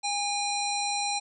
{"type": "harmonic tone", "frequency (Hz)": 813, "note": "G#5", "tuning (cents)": -37, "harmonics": [1, 3, 5, 7, 9, 10], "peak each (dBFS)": [-30, -35, -32, -37, -40, -38], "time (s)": [0.03, 1.2], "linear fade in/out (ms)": 20, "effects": []}